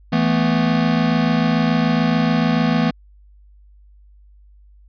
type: chord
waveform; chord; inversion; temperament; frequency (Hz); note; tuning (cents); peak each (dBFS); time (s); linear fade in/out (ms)
square; E suspended fourth; none; equal; 164.81 / 220 / 246.9; E3 / A3 / B3; 0 / 0 / 0; -20; 0.12-2.91; 10
effects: added 50 Hz sine -45 dBFS peak until 4.88 s + resampled to 11025 Hz